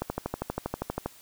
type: click train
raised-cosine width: 1 ms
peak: -15 dBFS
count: 14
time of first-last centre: 0.02-1.06 s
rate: 12.5 Hz
effects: white hiss -53 dBFS RMS until 1.21 s